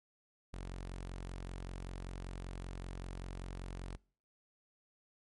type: tone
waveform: sawtooth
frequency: 45.18 Hz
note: F#1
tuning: 40 cents flat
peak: -38 dBFS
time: 0.53-3.97 s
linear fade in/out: 10 ms
effects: noise-tail reverb RT60 0.5 s tail -25 dB re dry + MP3 48 kbps